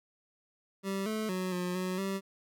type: tone with pitch steps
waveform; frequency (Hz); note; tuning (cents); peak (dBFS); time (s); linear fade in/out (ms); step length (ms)
25% pulse; 194.6 / 217.3 / 184.9 / 179.4 / 184.3 / 194.2; G3 / A3 / F#3 / F3 / F#3 / G3; -12 / -21 / -1 / +47 / -7 / -16; -28; 0.83-2.21; 50; 230
effects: none